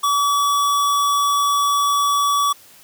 square tone, 1142 Hz, D6, 49 cents flat, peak -16 dBFS, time 0.03-2.53 s, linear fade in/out 10 ms, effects white hiss -47 dBFS RMS until 2.83 s + high-pass 60 Hz 12 dB/octave

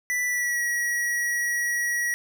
square tone with pitch glide, 1975.5 to 1915.9 Hz, B6 to A#6, 0 to +47 cents, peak -24 dBFS, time 0.1-2.14 s, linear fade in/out 0 ms, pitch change -53 cents, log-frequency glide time 0.25-0.62 s, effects none

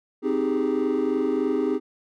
triangle chord, Ab major seventh, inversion first, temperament equal, 261.6 / 311.1 / 392 / 415.3 Hz, C4 / Eb4 / G4 / Ab4, 0 / 0 / 0 / 0 cents, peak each -24 dBFS, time 0.22-1.8 s, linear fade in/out 50 ms, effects tanh soft clip ceiling -13 dBFS

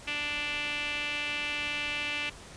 sawtooth tone with band-pass filter, 293.7 Hz, D4, in tune, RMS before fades -33 dBFS, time 0.07-2.3 s, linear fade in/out 10 ms, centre 2600 Hz, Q 4.6, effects pink hiss -48 dBFS RMS until 2.56 s + resampled to 22050 Hz

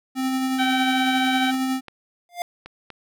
square tone with tremolo, 261.6 Hz, C4, in tune, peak -21 dBFS, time 0.15-1.81 s, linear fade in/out 50 ms, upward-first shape sine, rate 11 Hz, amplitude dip 25%
harmonic tone, 770 Hz, G5, 31 cents flat, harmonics 1 / 2 / 3 / 4 / 5, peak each -24 / -27 / -29 / -30 / -31 dBFS, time 0.58-1.52 s, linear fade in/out 20 ms
clicks, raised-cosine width 0.3 ms, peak -22 dBFS, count 4, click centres 1.543 / 1.883 / 2.66 / 2.903 s
square tone with exponential growth, 701 Hz, F5, 6 cents sharp, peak -22 dBFS, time 2.29-2.42 s, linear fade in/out 1 ms, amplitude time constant 28 ms
effects none

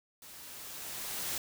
white noise with level ramp, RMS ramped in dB -51 to -35 dBFS, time 0.22-1.38 s, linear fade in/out 2 ms, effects none

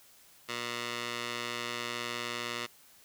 15% pulse tone with band-pass filter, 119.7 Hz, A#2, 46 cents sharp, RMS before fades -37 dBFS, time 0.48-2.67 s, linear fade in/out 20 ms, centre 3000 Hz, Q 0.78, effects white hiss -59 dBFS RMS until 3.04 s

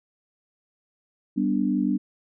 sine chord, G major, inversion none, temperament equal, 196 / 246.9 / 293.7 Hz, G3 / B3 / D4, 0 / 0 / 0 cents, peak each -25 dBFS, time 1.36-1.98 s, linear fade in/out 20 ms, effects none

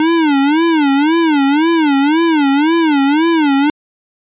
square tone with vibrato, 303.4 Hz, D#4, 44 cents flat, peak -10 dBFS, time 0-3.7 s, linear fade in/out 2 ms, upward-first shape sine, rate 1.9 Hz, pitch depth 180 cents each way, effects resampled to 8000 Hz

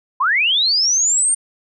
sine linear sweep, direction up, 954 to 8910 Hz, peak -13 dBFS, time 0.2-1.35 s, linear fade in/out 10 ms, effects none

